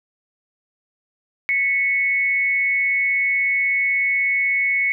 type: tone pair together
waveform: sine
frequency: 1973.7 / 2210 Hz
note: B6 / C#7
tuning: -2 / -6 cents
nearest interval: major second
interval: 196 cents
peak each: -25 / -17 dBFS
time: 1.49-4.92 s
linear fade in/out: 0 ms
effects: none